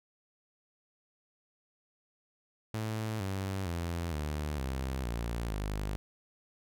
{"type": "tone with pitch steps", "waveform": "sawtooth", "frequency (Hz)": [109.6, 96.52, 85, 74.86, 65.93, 58.06, 51.13], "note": ["A2", "G2", "F2", "D2", "C2", "A#1", "G#1"], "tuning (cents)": [-6, -26, -46, 34, 14, -6, -26], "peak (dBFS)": -29, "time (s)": [2.74, 5.96], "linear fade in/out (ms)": 0, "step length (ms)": 460, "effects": []}